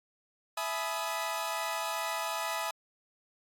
sawtooth chord, E major seventh, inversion none, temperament equal with one note detuned, 659.3 / 850.5 / 987.8 / 1244.5 Hz, E5 / G#5 / B5 / D#6, 0 / +41 / 0 / 0 cents, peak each -34 dBFS, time 0.57-2.71 s, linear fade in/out 5 ms, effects AAC 64 kbps

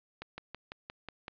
slowing click train, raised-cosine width 0.3 ms, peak -25 dBFS, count 7, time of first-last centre 0.22-1.281 s, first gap 160 ms, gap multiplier 1.04, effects resampled to 11025 Hz + 11-bit

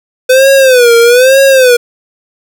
square tone with vibrato, 504 Hz, B4, 35 cents sharp, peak -3 dBFS, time 0.29-1.77 s, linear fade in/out 10 ms, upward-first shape sine, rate 1.1 Hz, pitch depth 140 cents each way, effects none

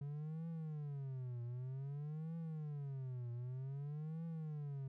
triangle tone with vibrato, 140.6 Hz, C#3, 25 cents sharp, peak -40 dBFS, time 0.01-4.88 s, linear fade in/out 5 ms, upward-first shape triangle, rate 0.53 Hz, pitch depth 300 cents each way, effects none

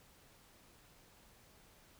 silence, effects pink hiss -64 dBFS RMS until 1.99 s

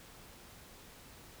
silence, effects pink hiss -55 dBFS RMS until 1.4 s

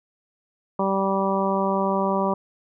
harmonic tone, 194.3 Hz, G3, 15 cents flat, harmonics 1 / 2 / 3 / 4 / 5 / 6, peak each -25 / -27 / -26 / -30 / -26 / -30 dBFS, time 0.79-2.34 s, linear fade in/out 5 ms, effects none

